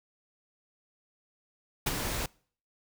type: noise with ADSR envelope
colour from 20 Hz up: pink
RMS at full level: -26 dBFS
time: 1.86-2.26 s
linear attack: 10 ms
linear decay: 27 ms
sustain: -7 dB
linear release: 3 ms
effects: noise-tail reverb RT60 0.5 s tail -25 dB re dry